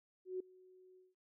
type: tone with ADSR envelope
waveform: sine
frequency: 370 Hz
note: F#4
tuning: in tune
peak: -36 dBFS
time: 0.25-1.15 s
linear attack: 150 ms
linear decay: 5 ms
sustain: -24 dB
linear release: 180 ms
effects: none